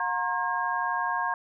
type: tone cluster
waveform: sine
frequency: 720 / 932 / 1071 / 1621 Hz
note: F#5 / A#5 / C6 / G#6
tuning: -47 / -1 / +40 / -42 cents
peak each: -33 / -30 / -30 / -31 dBFS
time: 0-1.34 s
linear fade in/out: 2 ms
effects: none